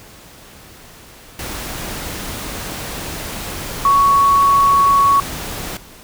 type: tone in noise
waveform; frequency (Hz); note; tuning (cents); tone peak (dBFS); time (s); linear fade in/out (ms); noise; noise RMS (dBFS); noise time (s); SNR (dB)
sine; 1115; C#6; +10; -9; 3.85-5.2; 2; pink; -27; 1.39-5.77; +15
effects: pink hiss -41 dBFS RMS until 6.03 s